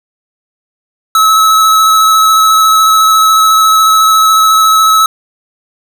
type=tone with vibrato; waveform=square; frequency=1295 Hz; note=E6; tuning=31 cents flat; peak=-5 dBFS; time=1.15-5.06 s; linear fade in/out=2 ms; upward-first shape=square; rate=14 Hz; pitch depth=12 cents each way; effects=none